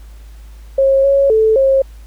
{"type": "tone with pitch steps", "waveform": "sine", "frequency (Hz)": [541, 553, 439.2, 538], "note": ["C#5", "C#5", "A4", "C5"], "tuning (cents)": [-42, -4, -3, 48], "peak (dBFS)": -8, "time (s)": [0.78, 1.82], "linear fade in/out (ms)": 5, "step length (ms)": 260, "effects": ["added 53 Hz sine -33 dBFS peak until 2.06 s", "pink hiss -50 dBFS RMS until 2.06 s"]}